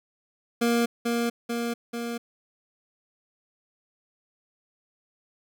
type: tone with echo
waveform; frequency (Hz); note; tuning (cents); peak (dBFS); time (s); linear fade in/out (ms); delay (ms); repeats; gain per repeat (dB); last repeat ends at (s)
25% pulse; 235.2; A#3; +16; -17; 0.61-0.86; 10; 440; 3; -3; 2.18
effects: none